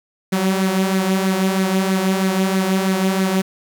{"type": "tone with flanger", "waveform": "sawtooth", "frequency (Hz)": 190, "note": "F#3", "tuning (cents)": 46, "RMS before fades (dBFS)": -18, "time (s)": [0.32, 3.42], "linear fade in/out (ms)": 10, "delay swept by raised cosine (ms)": [0.47, 4.97], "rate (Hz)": 3.1, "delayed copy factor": 0.5, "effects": ["7-bit"]}